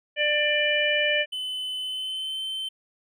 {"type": "harmonic tone", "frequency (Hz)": 594, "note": "D5", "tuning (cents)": 20, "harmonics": [1, 3, 4, 5], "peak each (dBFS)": [-26, -26, -26, -26], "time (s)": [0.16, 1.26], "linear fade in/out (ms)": 50}
{"type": "tone with pitch glide", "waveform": "triangle", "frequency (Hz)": [3025, 3089], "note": ["F#7", "G7"], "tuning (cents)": [38, -26], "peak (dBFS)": -27, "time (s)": [1.32, 2.69], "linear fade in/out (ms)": 10, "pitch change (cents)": 36, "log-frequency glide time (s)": [1.79, 2.42]}
{"effects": []}